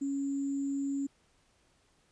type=tone with sample-and-hold; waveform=sine; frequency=277.2 Hz; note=C#4; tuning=in tune; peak=-30 dBFS; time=0.01-1.07 s; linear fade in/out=10 ms; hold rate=7350 Hz; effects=pink hiss -69 dBFS RMS until 2.11 s + resampled to 22050 Hz